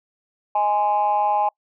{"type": "tone with amplitude modulation", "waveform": "sine", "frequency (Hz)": 830.6, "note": "G#5", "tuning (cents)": 0, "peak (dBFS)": -12, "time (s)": [0.55, 1.49], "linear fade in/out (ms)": 5, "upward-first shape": "sine", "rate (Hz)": 206, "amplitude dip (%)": 85, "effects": ["noise-tail reverb RT60 0.1 s tail -26 dB re dry", "tanh soft clip ceiling -10 dBFS"]}